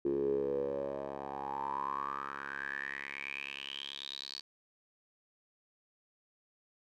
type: tone with band-pass filter sweep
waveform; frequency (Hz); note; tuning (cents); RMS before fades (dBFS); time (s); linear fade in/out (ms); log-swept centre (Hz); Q
10% pulse; 69.3; C#2; 0; -38; 0.05-4.41; 5; 360 to 4500; 9.1
effects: none